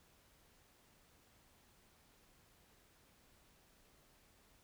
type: silence
effects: pink hiss -69 dBFS RMS until 4.63 s